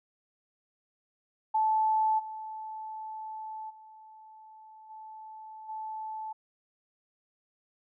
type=tone with level steps; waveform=sine; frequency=872 Hz; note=A5; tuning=16 cents flat; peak=-23 / -37 / -49 / -43 / -35 dBFS; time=1.54-6.33 s; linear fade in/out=10 ms; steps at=2.18 / 3.69 / 4.89 / 5.68 s; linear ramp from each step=20 ms; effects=none